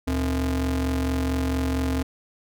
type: ring-modulated tone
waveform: square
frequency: 95.1 Hz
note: F#2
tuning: 48 cents sharp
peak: -20 dBFS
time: 0.07-2.03 s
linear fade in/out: 10 ms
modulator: 168 Hz
effects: none